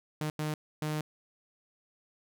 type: tone bursts at uneven times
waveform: sawtooth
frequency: 152.9 Hz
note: D#3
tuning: 30 cents flat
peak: -27 dBFS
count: 3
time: 0.21-0.3 / 0.39-0.54 / 0.82-1.01 s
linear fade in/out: 2 ms
effects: none